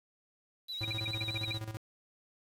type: tone with vibrato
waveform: sine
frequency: 3892 Hz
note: B7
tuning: 26 cents flat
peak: -37 dBFS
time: 0.68-1.59 s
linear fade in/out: 20 ms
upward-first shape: sine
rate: 9.6 Hz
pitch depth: 44 cents each way
type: tone with tremolo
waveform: square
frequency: 109.5 Hz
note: A2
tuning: 8 cents flat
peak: -36 dBFS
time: 0.81-1.77 s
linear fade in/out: 0 ms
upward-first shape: square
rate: 15 Hz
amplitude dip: 65%
type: tone bursts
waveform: sine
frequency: 2383 Hz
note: D7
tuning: 25 cents sharp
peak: -34 dBFS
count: 10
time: 0.83-1.527 s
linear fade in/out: 5 ms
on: 22 ms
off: 53 ms
effects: resampled to 32000 Hz + 9-bit